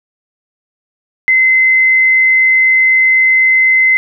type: tone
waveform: sine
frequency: 2056 Hz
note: C7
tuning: 31 cents flat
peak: -6 dBFS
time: 1.28-3.97 s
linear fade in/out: 0 ms
effects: none